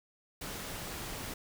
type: noise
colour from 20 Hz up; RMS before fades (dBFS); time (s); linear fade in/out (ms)
pink; -41; 0.41-1.34; 5
effects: none